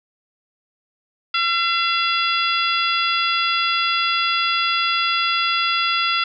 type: harmonic tone with a mistuned harmonic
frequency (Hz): 680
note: F5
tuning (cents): -46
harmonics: 2 / 3 / 4 / 5 / 6 / 7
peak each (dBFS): -21 / -27 / -23 / -24 / -32 / -27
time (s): 1.34-6.24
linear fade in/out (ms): 5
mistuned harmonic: 7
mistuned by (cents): +19
effects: none